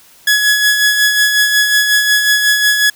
sawtooth tone with tremolo, 1687 Hz, G#6, 27 cents sharp, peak -4 dBFS, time 0.27-2.9 s, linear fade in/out 5 ms, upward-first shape sine, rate 5.5 Hz, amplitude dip 45%, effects white hiss -45 dBFS RMS until 2.95 s

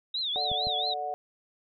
sine tone with vibrato, 3729 Hz, A#7, in tune, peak -28 dBFS, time 0.14-0.94 s, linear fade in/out 5 ms, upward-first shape triangle, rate 4.4 Hz, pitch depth 210 cents each way
harmonic tone, 146.83 Hz, D3, in tune, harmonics 3 / 4 / 5, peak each -40 / -38 / -31 dBFS, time 0.36-1.14 s, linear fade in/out 0 ms
clicks, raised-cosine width 5 ms, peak -27 dBFS, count 2, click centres 0.516 / 0.67 s
effects none

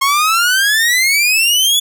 sawtooth exponential sweep, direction up, 1074 to 3460 Hz, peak -7 dBFS, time 0.01-1.8 s, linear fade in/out 10 ms, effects none

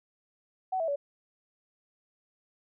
sine tone with pitch steps, 751 / 653.8 / 569.2 Hz, F#5 / E5 / C#5, +26 / -14 / +46 cents, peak -27 dBFS, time 0.72-0.96 s, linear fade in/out 10 ms, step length 80 ms, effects none

